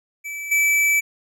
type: tone with level steps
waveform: square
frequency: 2309 Hz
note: D7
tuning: 30 cents flat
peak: -29 / -16 dBFS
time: 0.24-1.01 s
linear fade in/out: 20 ms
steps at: 0.51 s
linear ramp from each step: 10 ms
effects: none